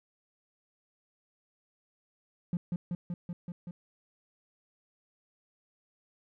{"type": "tone with echo", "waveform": "triangle", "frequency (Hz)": 174.61, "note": "F3", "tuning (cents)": 0, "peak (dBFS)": -24, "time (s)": [2.53, 2.57], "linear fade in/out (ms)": 2, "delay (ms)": 190, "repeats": 6, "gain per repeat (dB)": -2, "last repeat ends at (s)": 3.71, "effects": ["tanh soft clip ceiling -24 dBFS"]}